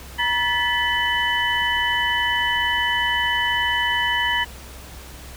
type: tone cluster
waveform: sine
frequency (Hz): 955 / 1738 / 1971 / 3005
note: A#5 / A6 / B6 / F#7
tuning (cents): +42 / -22 / -4 / +26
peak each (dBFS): -24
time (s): 0.18-4.45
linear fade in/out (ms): 20
effects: added 64 Hz sine -39 dBFS peak until 5.36 s + pink hiss -41 dBFS RMS until 5.36 s